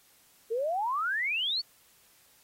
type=exponential sweep; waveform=sine; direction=up; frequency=432.8 to 4587 Hz; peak=-27 dBFS; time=0.5-1.62 s; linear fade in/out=20 ms; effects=white hiss -62 dBFS RMS until 2.43 s + AAC 48 kbps